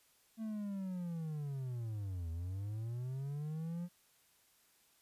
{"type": "linear two-way sweep", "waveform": "triangle", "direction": "down then up", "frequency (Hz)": [225.2, 80.4, 177.8], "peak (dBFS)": -36, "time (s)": [0.37, 3.89], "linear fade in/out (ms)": 50, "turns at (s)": 2.3, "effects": ["white hiss -70 dBFS RMS until 5.01 s", "resampled to 32000 Hz"]}